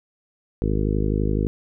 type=harmonic tone; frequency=51.91 Hz; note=G#1; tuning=in tune; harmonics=1 / 2 / 3 / 4 / 5 / 6 / 7 / 8 / 9; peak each=-23 / -26 / -28 / -29 / -30 / -31 / -31 / -32 / -33 dBFS; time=0.62-1.47 s; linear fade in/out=0 ms; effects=none